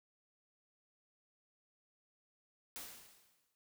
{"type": "noise with exponential decay", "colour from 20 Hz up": "white", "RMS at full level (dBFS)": -45, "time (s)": [2.76, 3.55], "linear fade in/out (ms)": 0, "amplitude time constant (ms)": 170, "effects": []}